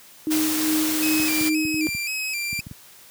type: tone with tremolo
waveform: sine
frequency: 311.1 Hz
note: D#4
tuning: in tune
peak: -19 dBFS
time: 0.27-1.87 s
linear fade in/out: 0 ms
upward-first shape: sine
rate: 2.6 Hz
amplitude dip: 45%
type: noise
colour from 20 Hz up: white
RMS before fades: -26 dBFS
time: 0.3-1.5 s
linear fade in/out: 20 ms
type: tone with vibrato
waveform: sawtooth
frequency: 2457 Hz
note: D#7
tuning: 22 cents flat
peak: -22 dBFS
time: 1.02-2.61 s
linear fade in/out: 10 ms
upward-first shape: square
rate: 1.9 Hz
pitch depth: 65 cents each way
type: clicks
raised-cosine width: 5 ms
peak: -22 dBFS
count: 10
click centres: 1.199 / 1.411 / 1.651 / 1.743 / 1.887 / 1.949 / 2.529 / 2.591 / 2.668 / 2.713 s
effects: white hiss -48 dBFS RMS until 3.1 s + high-pass 80 Hz 12 dB/octave